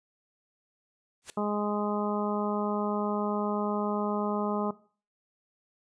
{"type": "noise with exponential growth", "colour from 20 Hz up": "white", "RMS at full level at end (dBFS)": -35, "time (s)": [1.22, 1.3], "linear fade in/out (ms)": 0, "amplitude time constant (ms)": 16}
{"type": "harmonic tone", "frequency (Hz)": 207.7, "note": "G#3", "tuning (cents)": 0, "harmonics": [1, 2, 3, 4, 5, 6], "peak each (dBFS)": [-30, -33, -35, -36, -37, -38], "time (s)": [1.37, 4.71], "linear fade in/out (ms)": 5}
{"effects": ["noise-tail reverb RT60 0.4 s tail -18 dB re dry", "resampled to 22050 Hz"]}